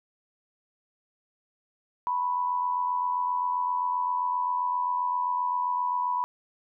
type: tone with amplitude modulation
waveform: sine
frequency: 987.8 Hz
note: B5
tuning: in tune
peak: -22 dBFS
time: 2.07-6.24 s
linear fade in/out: 0 ms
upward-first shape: sine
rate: 87.6 Hz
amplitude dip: 55%
effects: none